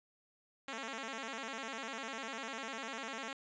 5% pulse tone with vibrato, 246.9 Hz, B3, in tune, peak -29 dBFS, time 0.68-3.33 s, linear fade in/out 2 ms, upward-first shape square, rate 10 Hz, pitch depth 170 cents each way, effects resampled to 16000 Hz

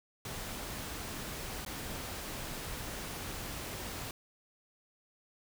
pink noise with dropouts, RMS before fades -41 dBFS, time 0.25-4.11 s, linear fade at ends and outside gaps 2 ms, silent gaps 1.65-1.662 s, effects none

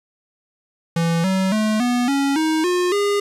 square tone with pitch steps, 167.1 / 189.74 / 215.5 / 244.6 / 277.8 / 315.4 / 358.2 / 406.7 Hz, E3 / F#3 / A3 / B3 / C#4 / D#4 / F4 / G#4, +24 / +44 / -36 / -16 / +4 / +24 / +44 / -36 cents, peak -17 dBFS, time 0.96-3.2 s, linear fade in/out 5 ms, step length 280 ms, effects low-pass 10000 Hz 12 dB/octave + 8-bit

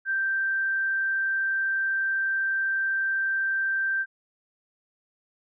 sine tone, 1568 Hz, G6, in tune, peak -23 dBFS, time 0.05-4.06 s, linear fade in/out 50 ms, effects none

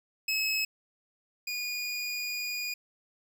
25% pulse tone pair in turn, 2578 / 2447 Hz, E7 / D#7, -39 / -29 cents, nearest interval minor second, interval 90 cents, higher first, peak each -23 / -28 dBFS, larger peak first, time 0.28-0.65 / 1.47-2.74 s, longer second, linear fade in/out 5 ms, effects none

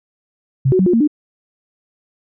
sine tone with pitch steps, 133.1 / 371.6 / 187.5 / 356 / 229.6 / 298.1 Hz, C3 / F#4 / F#3 / F4 / A#3 / D4, +30 / +7 / +23 / +33 / -26 / +26 cents, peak -10 dBFS, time 0.65-1.076 s, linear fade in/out 10 ms, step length 71 ms, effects none

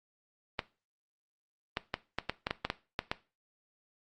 clicks, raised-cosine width 0.3 ms, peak -14 dBFS, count 11, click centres 0.592 / 1.771 / 1.941 / 2.186 / 2.296 / 2.469 / 2.509 / 2.65 / 2.701 / 2.991 / 3.115 s, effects noise-tail reverb RT60 0.3 s tail -17 dB re dry + Opus 32 kbps

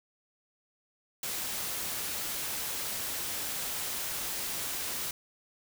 white noise, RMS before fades -35 dBFS, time 1.23-5.11 s, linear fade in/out 2 ms, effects none

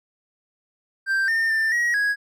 triangle tone with pitch steps, 1574 / 1813 / 1785 / 1902 / 1659 Hz, G6 / A#6 / A6 / A#6 / G#6, +7 / -49 / +24 / +34 / -2 cents, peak -17 dBFS, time 1.06-2.16 s, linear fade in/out 50 ms, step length 220 ms, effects none

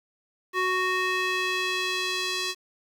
square tone with band-pass filter sweep, 370 Hz, F#4, in tune, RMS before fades -27 dBFS, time 0.53-2.55 s, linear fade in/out 50 ms, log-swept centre 1600 to 4400 Hz, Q 1.3, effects 8-bit

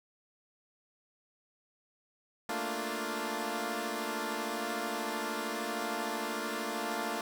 10% pulse chord, Bb major seventh, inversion third, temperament equal, 220 / 233.1 / 293.7 / 349.2 Hz, A3 / Bb3 / D4 / F4, 0 / 0 / 0 / 0 cents, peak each -31 dBFS, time 2.49-7.21 s, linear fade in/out 2 ms, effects none

